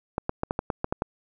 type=clicks; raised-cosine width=1 ms; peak=-11 dBFS; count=9; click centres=0.181 / 0.294 / 0.434 / 0.509 / 0.591 / 0.702 / 0.844 / 0.925 / 1.021 s; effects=none